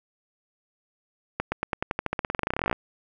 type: accelerating click train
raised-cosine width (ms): 0.5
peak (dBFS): -10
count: 27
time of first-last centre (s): 1.4-2.728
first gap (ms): 120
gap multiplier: 0.92
effects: none